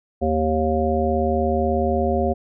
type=harmonic tone; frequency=78.2 Hz; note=D#2; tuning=9 cents sharp; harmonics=1 / 3 / 5 / 7 / 9; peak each=-24 / -24 / -24 / -24 / -24 dBFS; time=0.21-2.34 s; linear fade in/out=20 ms; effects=none